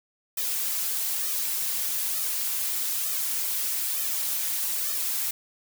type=noise with flanger; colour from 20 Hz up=blue; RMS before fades=-28 dBFS; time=0.37-5.31 s; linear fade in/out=5 ms; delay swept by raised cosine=1.6 to 6 ms; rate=1.1 Hz; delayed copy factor=+0.95; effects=none